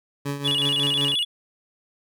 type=tone with tremolo; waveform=20% pulse; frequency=141.7 Hz; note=C#3; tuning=38 cents sharp; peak=-19 dBFS; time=0.25-1.15 s; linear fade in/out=10 ms; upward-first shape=triangle; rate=5.4 Hz; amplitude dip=70%
type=tone with vibrato; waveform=triangle; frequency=3136 Hz; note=G7; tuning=in tune; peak=-19 dBFS; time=0.44-1.25 s; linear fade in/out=20 ms; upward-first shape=square; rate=14 Hz; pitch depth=150 cents each way
effects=none